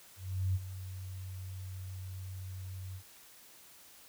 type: tone with ADSR envelope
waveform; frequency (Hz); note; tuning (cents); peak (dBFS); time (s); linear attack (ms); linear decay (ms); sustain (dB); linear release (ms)
sine; 93.7; F#2; +22; -27; 0.16-3.03; 390; 34; -13; 78
effects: white hiss -57 dBFS RMS until 4.08 s